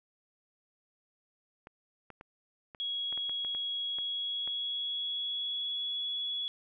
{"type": "clicks", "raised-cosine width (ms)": 0.5, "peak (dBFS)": -32, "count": 11, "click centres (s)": [1.671, 2.103, 2.211, 2.748, 3.126, 3.176, 3.295, 3.448, 3.549, 3.986, 4.476]}
{"type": "tone with pitch glide", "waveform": "sine", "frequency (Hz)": [3322, 3378], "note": ["G#7", "G#7"], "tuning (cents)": [0, 29], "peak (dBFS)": -32, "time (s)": [2.8, 6.48], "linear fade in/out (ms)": 0, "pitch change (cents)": 29, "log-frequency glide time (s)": [3.82, 5.97]}
{"effects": []}